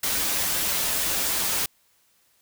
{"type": "noise with comb filter", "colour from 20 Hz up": "white", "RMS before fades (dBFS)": -25, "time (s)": [0.03, 1.66], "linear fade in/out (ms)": 5, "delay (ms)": 8.3, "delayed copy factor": -0.55, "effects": ["white hiss -64 dBFS RMS until 2.41 s"]}